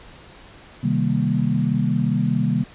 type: chord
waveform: sine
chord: C minor seventh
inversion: none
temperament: equal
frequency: 130.81 / 155.56 / 196 / 233.1 Hz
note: C3 / Eb3 / G3 / Bb3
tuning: 0 / 0 / 0 / 0 cents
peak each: -23 dBFS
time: 0.83-2.64 s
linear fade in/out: 10 ms
effects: pink hiss -45 dBFS RMS until 2.74 s + resampled to 8000 Hz